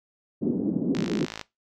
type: band-pass noise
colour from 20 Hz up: pink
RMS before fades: -26 dBFS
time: 0.41-1.26 s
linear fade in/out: 20 ms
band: 200 to 340 Hz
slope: 24 dB/octave
type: click train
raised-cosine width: 0.2 ms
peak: -16 dBFS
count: 26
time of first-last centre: 0.95-1.413 s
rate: 54 Hz
effects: noise-tail reverb RT60 0.2 s tail -20 dB re dry